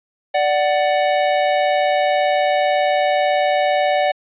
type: tone pair together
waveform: square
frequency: 587.3 / 745.4 Hz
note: D5 / F#5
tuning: 0 / +13 cents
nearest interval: major third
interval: 413 cents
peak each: -18 dBFS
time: 0.34-4.12 s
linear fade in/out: 10 ms
effects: resampled to 8000 Hz + 9-bit